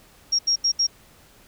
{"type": "tone bursts at uneven times", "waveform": "sine", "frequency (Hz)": 5588, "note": "F8", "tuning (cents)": 0, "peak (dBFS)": -17, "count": 4, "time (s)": [[0.32, 0.39], [0.47, 0.56], [0.64, 0.72], [0.79, 0.87]], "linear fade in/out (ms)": 10, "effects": ["pink hiss -53 dBFS RMS until 1.47 s"]}